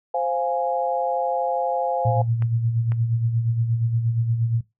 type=chord; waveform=sine; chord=F minor; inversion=second; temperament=equal; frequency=523.3 / 698.5 / 830.6 Hz; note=C5 / F5 / Ab5; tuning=0 / 0 / 0 cents; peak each=-25 dBFS; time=0.14-2.22 s; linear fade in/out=5 ms
type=tone with tremolo; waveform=sine; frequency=115.6 Hz; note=A#2; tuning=14 cents flat; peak=-17 dBFS; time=2.05-4.61 s; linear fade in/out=5 ms; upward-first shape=sine; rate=8.5 Hz; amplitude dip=55%
type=clicks; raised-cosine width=0.5 ms; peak=-22 dBFS; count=2; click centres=2.423 / 2.92 s
effects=noise-tail reverb RT60 0.2 s tail -19 dB re dry